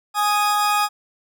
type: tone pair together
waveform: 40% pulse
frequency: 830.6 / 1244.5 Hz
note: G#5 / D#6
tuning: 0 / 0 cents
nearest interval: perfect fifth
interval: 700 cents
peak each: -19 dBFS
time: 0.14-0.89 s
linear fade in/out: 50 ms
effects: none